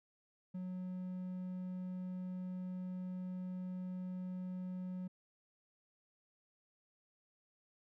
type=tone; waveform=triangle; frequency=183.2 Hz; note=F#3; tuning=17 cents flat; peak=-38 dBFS; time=0.54-5.08 s; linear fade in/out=10 ms; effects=none